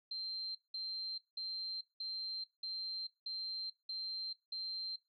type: tone bursts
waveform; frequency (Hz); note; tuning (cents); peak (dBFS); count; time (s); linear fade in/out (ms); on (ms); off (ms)
sine; 4144; C8; -17; -38; 8; 0.11-4.96; 5; 440; 190
effects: noise-tail reverb RT60 0.2 s tail -17 dB re dry